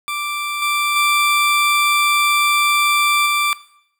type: tone with level steps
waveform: 20% pulse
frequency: 1174.7 Hz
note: D6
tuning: in tune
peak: -17 / -12 / -9 / -11 dBFS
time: 0.08-3.53 s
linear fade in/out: 0 ms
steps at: 0.62 / 0.96 / 3.26 s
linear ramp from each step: 2 ms
effects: noise-tail reverb RT60 0.7 s tail -17 dB re dry